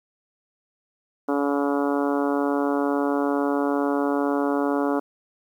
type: harmonic tone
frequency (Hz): 142.2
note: C#3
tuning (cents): +45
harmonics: 2 / 3 / 4 / 5 / 6 / 7 / 8 / 9 / 10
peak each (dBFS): -23 / -27 / -29 / -31 / -33 / -34 / -35 / -36 / -37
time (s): 1.28-5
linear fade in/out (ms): 10
effects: 9-bit